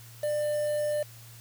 triangle tone with quantisation, 596 Hz, D5, 25 cents sharp, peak -24 dBFS, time 0.23-1.03 s, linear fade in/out 5 ms, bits 7, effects added 116 Hz sine -48 dBFS peak until 1.4 s + white hiss -52 dBFS RMS until 1.4 s

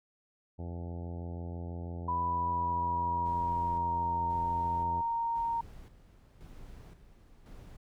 harmonic tone, 86.1 Hz, F2, 24 cents flat, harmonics 1 / 2 / 3 / 4 / 5 / 6 / 7 / 8 / 9 / 10, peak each -38 / -44 / -48 / -50 / -52 / -54 / -55 / -56 / -57 / -58 dBFS, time 0.58-5.02 s, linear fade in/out 20 ms
sine tone with pitch glide, 987.8 to 927 Hz, B5 to A#5, 0 to -10 cents, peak -29 dBFS, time 2.08-5.61 s, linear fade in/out 5 ms, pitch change -110 cents, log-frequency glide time 2.24-4.22 s
brown noise with tremolo, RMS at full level -49 dBFS, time 3.25-7.77 s, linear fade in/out 10 ms, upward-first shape square, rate 0.95 Hz, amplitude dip 60%
effects none

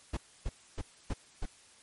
brown noise bursts, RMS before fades -33 dBFS, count 5, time 0.13-1.46 s, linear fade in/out 10 ms, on 42 ms, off 280 ms, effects white hiss -59 dBFS RMS until 1.82 s + MP3 48 kbps

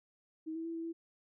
sine tone with pitch steps, 317.7 / 326.7 / 332 / 329.1 / 331.7 Hz, D#4 / E4 / E4 / E4 / E4, +36 / -15 / +12 / -3 / +11 cents, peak -37 dBFS, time 0.46-0.93 s, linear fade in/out 20 ms, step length 94 ms, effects none

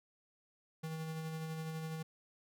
square tone with tremolo, 159.6 Hz, D#3, 44 cents sharp, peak -39 dBFS, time 0.83-2.03 s, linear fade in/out 10 ms, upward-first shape sine, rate 12 Hz, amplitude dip 30%, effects none

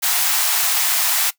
white high-pass noise, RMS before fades -18 dBFS, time 0.02-1.31 s, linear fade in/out 20 ms, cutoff 660 Hz, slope 96 dB/octave, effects noise-tail reverb RT60 0.1 s tail -18 dB re dry

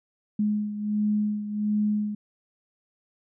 sine beating tone pair, 209.6 / 211 Hz, G#3 / G#3, +16 / +28 cents, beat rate 1.4 Hz, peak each -24 / -30 dBFS, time 0.39-2.15 s, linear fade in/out 5 ms, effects none

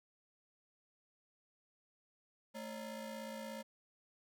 30% pulse ring-modulated tone, 382.9 Hz, G4, 41 cents flat, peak -38 dBFS, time 2.54-3.63 s, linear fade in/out 20 ms, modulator 163 Hz, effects none

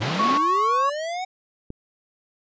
square linear sweep, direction up, 98 to 757 Hz, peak -27 dBFS, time 0-1.25 s, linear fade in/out 10 ms
pink band-pass noise, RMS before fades -28 dBFS, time 0.01-0.38 s, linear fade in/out 10 ms, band 180 to 4700 Hz, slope 24 dB/octave
sine tone with vibrato, 1108.7 Hz, C#6, in tune, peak -18 dBFS, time 0.19-0.9 s, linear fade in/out 10 ms, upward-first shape sine, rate 6.1 Hz, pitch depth 10 cents each way
click, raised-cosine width 3 ms, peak -22 dBFS, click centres 1.704 s
effects resampled to 16000 Hz

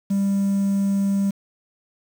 triangle tone, 197.7 Hz, G3, 15 cents sharp, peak -15 dBFS, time 0.1-1.31 s, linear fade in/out 10 ms, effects tanh soft clip ceiling -12 dBFS + 7-bit

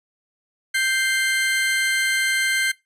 35% pulse tone pair together, 1568 / 2093 Hz, G6 / C7, 0 / 0 cents, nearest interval perfect fourth, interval 500 cents, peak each -20 dBFS, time 0.74-2.72 s, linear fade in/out 10 ms, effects noise-tail reverb RT60 0.2 s tail -20 dB re dry + resampled to 32000 Hz

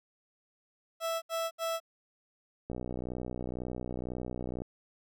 30% pulse tone bursts, 659.3 Hz, E5, in tune, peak -28 dBFS, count 3, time 1-1.802 s, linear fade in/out 50 ms, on 220 ms, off 71 ms
click train, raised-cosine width 2 ms, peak -24 dBFS, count 120, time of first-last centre 2.7-4.619 s, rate 62 Hz
effects none

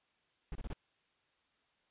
brown noise bursts, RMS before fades -40 dBFS, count 4, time 0.52-0.733 s, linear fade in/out 2 ms, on 33 ms, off 27 ms, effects white hiss -75 dBFS RMS until 1.9 s + resampled to 8000 Hz

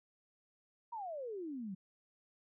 sine exponential sweep, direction down, 972 to 180.4 Hz, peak -40 dBFS, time 0.92-1.75 s, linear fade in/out 10 ms, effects none

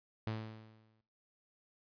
sawtooth tone with exponential decay, 110 Hz, A2, in tune, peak -31 dBFS, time 0.27-1.01 s, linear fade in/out 0 ms, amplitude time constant 160 ms, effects noise-tail reverb RT60 0.4 s tail -20 dB re dry + resampled to 11025 Hz

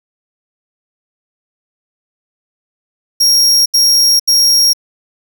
40% pulse tone bursts, 5588 Hz, F8, in tune, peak -6 dBFS, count 3, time 3.2-4.734 s, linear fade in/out 10 ms, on 460 ms, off 77 ms, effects none

